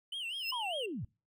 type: tone with vibrato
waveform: triangle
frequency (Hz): 2960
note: F#7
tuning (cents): 0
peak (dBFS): -35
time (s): 0.12-0.86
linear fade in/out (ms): 5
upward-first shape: sine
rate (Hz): 5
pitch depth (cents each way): 170
type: tone with exponential growth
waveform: square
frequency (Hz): 5140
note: E8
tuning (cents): -45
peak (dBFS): -33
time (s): 0.29-0.51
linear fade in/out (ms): 5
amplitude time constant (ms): 46
type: linear sweep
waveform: sine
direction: down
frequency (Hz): 1047 to 76.3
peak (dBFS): -36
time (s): 0.52-1.05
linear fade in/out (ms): 5
effects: noise-tail reverb RT60 0.3 s tail -24 dB re dry